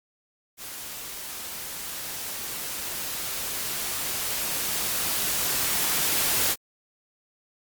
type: noise with level ramp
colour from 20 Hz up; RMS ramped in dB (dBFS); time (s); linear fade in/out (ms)
white; -38 to -23; 0.57-6.56; 50
effects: Opus 48 kbps